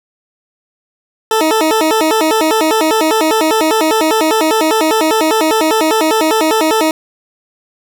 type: tone with vibrato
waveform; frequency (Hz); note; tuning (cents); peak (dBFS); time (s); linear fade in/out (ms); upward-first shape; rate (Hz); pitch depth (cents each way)
20% pulse; 372.9; F#4; +14; -5; 1.31-6.91; 2; square; 5; 290
effects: none